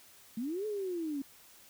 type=linear two-way sweep; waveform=sine; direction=up then down; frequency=212.4 to 434.7 to 268.6 Hz; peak=-33 dBFS; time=0.37-1.22 s; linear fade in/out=5 ms; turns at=0.66 s; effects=white hiss -58 dBFS RMS until 1.69 s